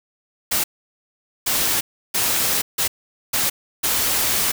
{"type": "noise bursts at uneven times", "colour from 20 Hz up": "white", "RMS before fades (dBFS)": -20, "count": 6, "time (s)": [[0.51, 0.64], [1.46, 1.81], [2.14, 2.62], [2.78, 2.88], [3.33, 3.5], [3.83, 4.52]], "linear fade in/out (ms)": 10, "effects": []}